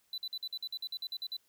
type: tone bursts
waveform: triangle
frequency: 3991 Hz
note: B7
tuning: 17 cents sharp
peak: -34 dBFS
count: 13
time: 0.13-1.367 s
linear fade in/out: 2 ms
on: 49 ms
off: 50 ms
effects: white hiss -72 dBFS RMS until 1.48 s